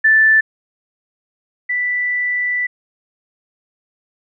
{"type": "tone pair in turn", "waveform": "sine", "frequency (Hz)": [1760, 1975.5], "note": ["A6", "B6"], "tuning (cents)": [0, 0], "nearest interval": "major second", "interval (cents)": 200, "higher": "second", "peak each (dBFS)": [-8, -16], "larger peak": "first", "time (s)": [[0.04, 0.41], [1.69, 2.67]], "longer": "second", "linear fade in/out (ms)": 10, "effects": []}